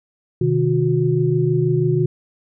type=tone cluster; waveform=sine; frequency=128.9 / 155.1 / 362.5 Hz; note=C3 / D#3 / F#4; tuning=-26 / -5 / -35 cents; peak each=-19 dBFS; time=0.41-2.06 s; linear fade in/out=5 ms; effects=none